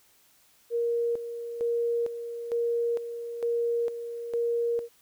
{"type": "tone with tremolo", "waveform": "sine", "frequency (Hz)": 469.8, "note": "A#4", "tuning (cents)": 13, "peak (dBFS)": -24, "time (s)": [0.7, 4.89], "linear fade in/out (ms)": 50, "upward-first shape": "square", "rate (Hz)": 1.1, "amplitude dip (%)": 65, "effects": ["white hiss -62 dBFS RMS until 5.01 s"]}